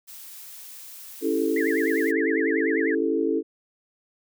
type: noise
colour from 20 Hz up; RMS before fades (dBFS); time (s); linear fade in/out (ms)
blue; -42; 0.07-2.12; 20
type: chord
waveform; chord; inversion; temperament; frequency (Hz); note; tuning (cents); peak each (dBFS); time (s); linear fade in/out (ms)
sine; A dominant seventh; first; equal; 277.2 / 329.6 / 392 / 440; C#4 / E4 / G4 / A4; 0 / 0 / 0 / 0; -27 / -25 / -31 / -25; 1.21-3.43; 50
type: tone with vibrato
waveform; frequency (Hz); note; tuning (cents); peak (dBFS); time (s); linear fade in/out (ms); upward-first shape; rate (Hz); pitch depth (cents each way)
sine; 1848; A#6; -16; -27; 1.56-2.95; 5; triangle; 10; 260
effects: none